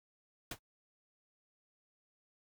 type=noise with exponential decay; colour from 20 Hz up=pink; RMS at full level=-35 dBFS; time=0.51-0.59 s; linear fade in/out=5 ms; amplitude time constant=17 ms; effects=noise-tail reverb RT60 0.1 s tail -26 dB re dry